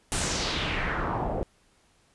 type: noise with low-pass filter sweep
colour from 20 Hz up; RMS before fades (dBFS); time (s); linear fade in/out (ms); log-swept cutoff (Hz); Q
pink; -29; 0.12-1.43; 0; 10000 to 540; 2.5
effects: pink hiss -64 dBFS RMS until 2.14 s + resampled to 24000 Hz